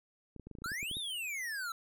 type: clicks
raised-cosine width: 3 ms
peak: -34 dBFS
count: 12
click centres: 0.363 / 0.397 / 0.47 / 0.513 / 0.552 / 0.586 / 0.62 / 0.66 / 0.718 / 0.829 / 0.913 / 0.969 s
type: exponential two-way sweep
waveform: square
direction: up then down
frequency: 1305 to 3800 to 1312 Hz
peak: -37 dBFS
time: 0.64-1.72 s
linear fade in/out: 2 ms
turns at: 0.97 s
effects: none